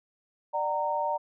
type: tone cluster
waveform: sine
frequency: 594 / 754 / 924 Hz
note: D5 / F#5 / A#5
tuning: +20 / +32 / -16 cents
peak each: -31 / -34 / -28 dBFS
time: 0.53-1.18 s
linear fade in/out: 20 ms
effects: none